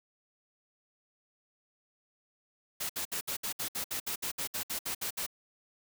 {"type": "noise bursts", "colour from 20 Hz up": "white", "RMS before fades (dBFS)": -35, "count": 16, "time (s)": [2.8, 5.265], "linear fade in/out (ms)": 10, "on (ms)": 95, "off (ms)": 63, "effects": []}